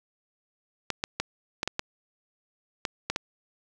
clicks, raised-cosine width 0.2 ms, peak -10 dBFS, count 9, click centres 0.903 / 1.039 / 1.2 / 1.631 / 1.676 / 1.794 / 2.852 / 3.1 / 3.161 s, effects none

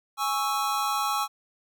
square chord, C# minor, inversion second, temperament equal, 830.6 / 1108.7 / 1318.5 Hz, G#5 / C#6 / E6, 0 / 0 / 0 cents, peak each -30 dBFS, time 0.17-1.28 s, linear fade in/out 50 ms, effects none

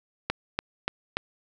click train, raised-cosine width 0.3 ms, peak -9 dBFS, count 4, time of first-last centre 0.3-1.17 s, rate 3.45 Hz, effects none

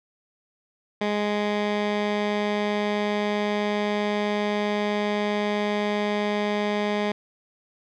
15% pulse tone with low-pass filter, 207.7 Hz, G#3, in tune, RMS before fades -25 dBFS, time 1.01-7.12 s, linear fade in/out 5 ms, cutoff 3300 Hz, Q 1.1, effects none

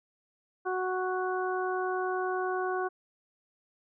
harmonic tone, 370 Hz, F#4, in tune, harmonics 1 / 2 / 3 / 4, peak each -31 / -34 / -36 / -37 dBFS, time 0.65-2.89 s, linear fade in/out 20 ms, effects none

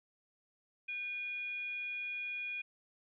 sine tone with frequency modulation, 2446 Hz, D#7, 30 cents flat, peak -37 dBFS, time 0.88-2.62 s, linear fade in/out 10 ms, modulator 891 Hz, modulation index 0.23, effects none

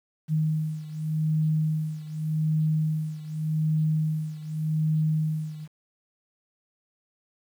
sine beating tone pair, 155.56 / 156.41 Hz, D#3 / D#3, 0 / +9 cents, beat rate 0.85 Hz, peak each -25 / -28 dBFS, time 0.28-5.68 s, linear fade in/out 50 ms, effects 9-bit

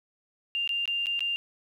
sine tone with dropouts, 2794 Hz, F7, in tune, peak -26 dBFS, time 0.55-1.36 s, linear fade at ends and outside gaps 0 ms, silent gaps 0.676-0.692 / 0.856-0.877 / 1.059-1.068 / 1.193-1.206 s, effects 10-bit

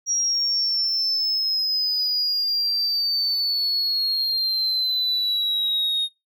triangle exponential sweep, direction down, 5690 to 3712 Hz, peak -18 dBFS, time 0.06-6.09 s, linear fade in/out 50 ms, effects noise-tail reverb RT60 0.2 s tail -23 dB re dry + tanh soft clip ceiling -15 dBFS

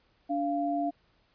sine tone pair together, 289.7 / 692 Hz, D4 / F5, -24 / -16 cents, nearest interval octave + minor third, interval 1508 cents, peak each -30 / -29 dBFS, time 0.29-0.91 s, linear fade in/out 20 ms, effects pink hiss -68 dBFS RMS until 1.34 s + resampled to 11025 Hz

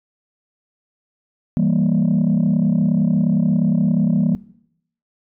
sine chord, E diminished, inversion none, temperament equal, 164.81 / 196 / 233.1 Hz, E3 / G3 / Bb3, 0 / 0 / 0 cents, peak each -17 dBFS, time 1.57-4.35 s, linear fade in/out 0 ms, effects noise-tail reverb RT60 0.7 s tail -20 dB re dry + tanh soft clip ceiling -10 dBFS

